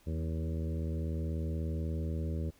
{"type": "harmonic tone with a mistuned harmonic", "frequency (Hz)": 80.3, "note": "E2", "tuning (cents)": -45, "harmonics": [1, 2, 3, 4, 5, 6, 7], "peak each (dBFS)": [-33, -39, -43, -45, -47, -49, -50], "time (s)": [0.06, 2.51], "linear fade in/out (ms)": 20, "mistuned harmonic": 3, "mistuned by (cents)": -28, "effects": ["pink hiss -65 dBFS RMS until 2.59 s"]}